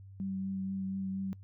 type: tone with vibrato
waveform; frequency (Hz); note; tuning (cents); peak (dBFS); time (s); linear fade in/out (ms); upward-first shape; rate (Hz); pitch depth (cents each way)
sine; 192.1; G3; -35; -33; 0.2-1.33; 0; triangle; 4.2; 17
effects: noise-tail reverb RT60 0.1 s tail -24 dB re dry + added 97 Hz sine -48 dBFS peak until 1.43 s